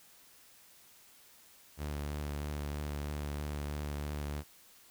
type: tone with vibrato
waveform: sawtooth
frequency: 73.4 Hz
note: D2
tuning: in tune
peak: -32 dBFS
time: 1.77-4.44 s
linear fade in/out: 50 ms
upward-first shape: sine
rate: 3.1 Hz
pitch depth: 19 cents each way
effects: white hiss -60 dBFS RMS until 4.9 s